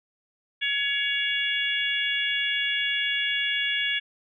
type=harmonic tone; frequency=562 Hz; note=C#5; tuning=24 cents sharp; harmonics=3 / 4 / 5 / 6; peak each=-29 / -29 / -29 / -29 dBFS; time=0.61-4 s; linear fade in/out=20 ms; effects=none